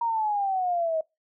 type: exponential sweep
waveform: sine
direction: down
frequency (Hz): 945 to 628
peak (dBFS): -23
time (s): 0.01-1.01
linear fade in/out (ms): 5
effects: noise-tail reverb RT60 0.2 s tail -22 dB re dry